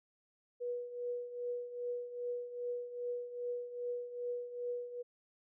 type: tone with tremolo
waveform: sine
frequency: 486.4 Hz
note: B4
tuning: 26 cents flat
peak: -34 dBFS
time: 0.6-5.03 s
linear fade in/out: 20 ms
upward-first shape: triangle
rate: 2.5 Hz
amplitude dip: 75%
effects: none